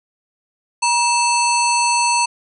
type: harmonic tone with a mistuned harmonic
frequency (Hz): 880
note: A5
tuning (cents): 0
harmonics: 1 / 3 / 5 / 7 / 9 / 10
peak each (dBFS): -16 / -21 / -23 / -24 / -26 / -26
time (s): 0.82-2.26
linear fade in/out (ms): 10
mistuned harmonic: 1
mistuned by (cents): +140
effects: none